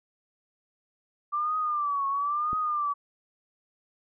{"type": "tone with vibrato", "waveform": "sine", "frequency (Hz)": 1174, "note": "D6", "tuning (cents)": -1, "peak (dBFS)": -25, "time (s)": [1.32, 2.94], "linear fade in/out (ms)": 20, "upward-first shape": "triangle", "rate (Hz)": 1, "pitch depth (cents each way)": 120}
{"type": "click", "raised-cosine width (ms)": 3, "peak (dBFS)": -25, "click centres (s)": 2.531}
{"effects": []}